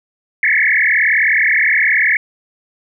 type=tone with frequency modulation; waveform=sine; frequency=1970 Hz; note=B6; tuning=5 cents flat; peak=-10 dBFS; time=0.43-2.17 s; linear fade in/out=2 ms; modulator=39.2 Hz; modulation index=7.1; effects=none